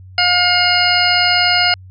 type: harmonic tone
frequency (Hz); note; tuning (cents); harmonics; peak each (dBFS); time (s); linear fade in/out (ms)
714; F5; +38; 1 / 2 / 3 / 4 / 6 / 7; -18 / -18 / -18 / -18 / -18 / -18; 0.18-1.74; 2
effects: added 93 Hz sine -35 dBFS peak until 1.9 s